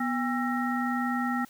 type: harmonic tone with a mistuned harmonic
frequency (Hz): 267.9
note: C4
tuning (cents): +41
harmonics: 1 / 3 / 5 / 7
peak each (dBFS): -28 / -33 / -33 / -35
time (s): 0-1.45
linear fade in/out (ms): 5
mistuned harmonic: 1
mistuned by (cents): -150
effects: white hiss -56 dBFS RMS until 1.49 s